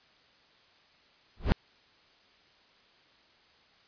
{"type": "noise with exponential growth", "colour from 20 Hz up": "brown", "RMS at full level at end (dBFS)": -17, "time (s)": [1.37, 1.52], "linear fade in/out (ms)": 0, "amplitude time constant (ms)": 31, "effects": ["white hiss -62 dBFS RMS until 3.87 s", "resampled to 11025 Hz"]}